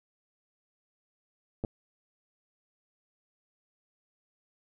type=clicks; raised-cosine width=2 ms; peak=-20 dBFS; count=2; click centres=1.639 / 1.648 s; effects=none